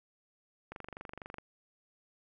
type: click train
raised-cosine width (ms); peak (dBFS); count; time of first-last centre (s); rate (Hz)
0.5; -28; 17; 0.72-1.384; 24.1
effects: none